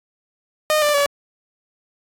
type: tone with pitch steps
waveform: sawtooth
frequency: 613 / 591.4 / 570.6 Hz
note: D#5 / D5 / C#5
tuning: -26 / +12 / +50 cents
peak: -11 dBFS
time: 0.7-1.06 s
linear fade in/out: 0 ms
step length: 120 ms
effects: AAC 64 kbps